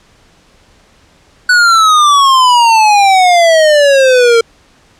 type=exponential sweep; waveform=square; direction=down; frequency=1492 to 454.4 Hz; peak=-5 dBFS; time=1.49-4.41 s; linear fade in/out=5 ms; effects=pink hiss -47 dBFS RMS until 4.99 s + low-pass 7000 Hz 12 dB/octave